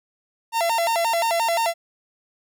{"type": "tone with vibrato", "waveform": "45% pulse", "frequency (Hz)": 786, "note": "G5", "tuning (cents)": 4, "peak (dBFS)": -19, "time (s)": [0.52, 1.74], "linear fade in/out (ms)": 50, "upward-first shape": "square", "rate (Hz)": 5.7, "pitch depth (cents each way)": 260, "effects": []}